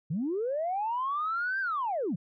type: linear two-way sweep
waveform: sine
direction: up then down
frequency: 137.4 to 1602 to 137.4 Hz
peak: -27 dBFS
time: 0.1-2.16 s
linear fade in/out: 10 ms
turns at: 1.6 s
effects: tanh soft clip ceiling -23 dBFS